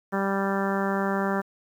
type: harmonic tone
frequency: 196 Hz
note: G3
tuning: in tune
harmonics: 1 / 2 / 3 / 4 / 5 / 6 / 7 / 8 / 9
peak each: -27 / -30 / -32 / -33 / -34 / -35 / -35 / -36 / -37 dBFS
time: 0.12-1.42 s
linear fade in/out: 20 ms
effects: 9-bit